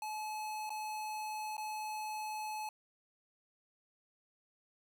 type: tone with dropouts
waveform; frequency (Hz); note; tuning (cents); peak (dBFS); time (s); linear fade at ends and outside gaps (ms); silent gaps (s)
square; 858; A5; -44; -39; 0.02-2.69; 2; 0.694-0.703 / 1.568-1.579
effects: none

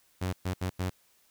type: tone bursts at uneven times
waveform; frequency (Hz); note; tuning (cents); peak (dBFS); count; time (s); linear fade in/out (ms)
sawtooth; 92.1; F#2; -7; -25; 4; 0.21-0.33 / 0.45-0.54 / 0.61-0.7 / 0.79-0.9; 10
effects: white hiss -66 dBFS RMS until 1.3 s

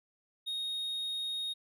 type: tone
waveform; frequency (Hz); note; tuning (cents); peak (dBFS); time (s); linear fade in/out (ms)
triangle; 3729; A#7; 0; -32; 0.46-1.54; 20
effects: none

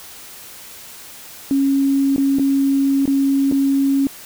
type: tone with dropouts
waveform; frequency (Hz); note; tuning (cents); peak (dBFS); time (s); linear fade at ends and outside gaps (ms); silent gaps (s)
sine; 274.7; C#4; -16; -13; 1.51-4.07; 1; 2.162-2.18 / 2.386-2.395 / 3.056-3.077 / 3.514-3.522
effects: white hiss -38 dBFS RMS until 4.25 s

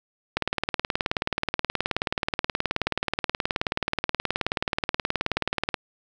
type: click train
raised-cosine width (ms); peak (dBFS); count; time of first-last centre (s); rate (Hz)
0.3; -7; 102; 0.37-5.742; 18.8
effects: none

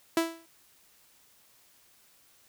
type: tone with exponential decay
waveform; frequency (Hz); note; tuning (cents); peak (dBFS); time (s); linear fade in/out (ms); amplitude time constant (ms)
sawtooth; 330; E4; +2; -17; 0.17-0.46; 2; 61
effects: white hiss -62 dBFS RMS until 2.48 s

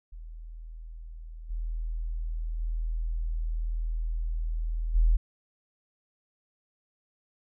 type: tone with level steps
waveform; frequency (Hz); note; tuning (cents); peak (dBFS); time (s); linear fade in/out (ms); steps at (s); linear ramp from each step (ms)
sine; 40.47; E1; -31; -39 / -29 / -27 / -18; 0.12-5.17; 10; 1.49 / 2.59 / 4.94; 20
effects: none

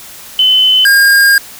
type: tone pair in turn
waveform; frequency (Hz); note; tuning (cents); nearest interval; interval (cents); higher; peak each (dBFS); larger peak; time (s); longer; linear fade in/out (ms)
sine / square; 3036 / 1616.2; F#7 / G#6; +44 / -48; major seventh; 1092; first; -5; neither; 0.39-0.85 / 0.85-1.38; second; 2
effects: white hiss -32 dBFS RMS until 1.59 s

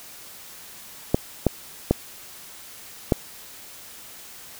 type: clicks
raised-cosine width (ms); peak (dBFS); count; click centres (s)
2; -3; 4; 1.145 / 1.467 / 1.91 / 3.122
effects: white hiss -43 dBFS RMS until 4.59 s

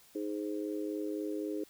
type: harmonic tone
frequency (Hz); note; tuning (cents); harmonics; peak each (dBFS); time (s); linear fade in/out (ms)
103.83; G#2; 0; 3 / 4 / 5; -36 / -38 / -43; 0.15-1.64; 5
effects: white hiss -61 dBFS RMS until 1.69 s

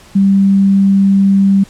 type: tone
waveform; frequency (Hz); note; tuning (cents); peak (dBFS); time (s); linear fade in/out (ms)
sine; 196; G3; 0; -6; 0.15-1.64; 10
effects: pink hiss -41 dBFS RMS until 1.69 s + low-pass 10000 Hz 12 dB/octave

